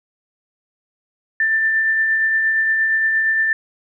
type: tone with tremolo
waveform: sine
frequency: 1778 Hz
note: A6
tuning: 18 cents sharp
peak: -13 dBFS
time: 1.4-3.53 s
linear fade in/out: 2 ms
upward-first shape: triangle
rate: 8.6 Hz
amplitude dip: 30%
effects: none